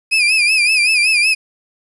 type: tone with vibrato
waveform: 35% pulse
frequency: 2489 Hz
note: D#7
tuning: in tune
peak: -9 dBFS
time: 0.11-1.35 s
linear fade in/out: 20 ms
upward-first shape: sine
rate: 5.3 Hz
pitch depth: 97 cents each way
effects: resampled to 24000 Hz + 8-bit